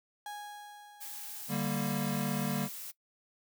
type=tone with exponential decay; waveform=35% pulse; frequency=828 Hz; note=G#5; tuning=5 cents flat; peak=-37 dBFS; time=0.26-2.29 s; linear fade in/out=2 ms; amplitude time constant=440 ms
type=noise; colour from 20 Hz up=blue; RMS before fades=-43 dBFS; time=1-2.92 s; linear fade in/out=20 ms
type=chord; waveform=square; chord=G minor; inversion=second; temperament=equal; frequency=146.83 / 196 / 233.1 Hz; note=D3 / G3 / Bb3; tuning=0 / 0 / 0 cents; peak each=-36 dBFS; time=1.48-2.69 s; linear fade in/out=50 ms
effects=noise-tail reverb RT60 0.1 s tail -19 dB re dry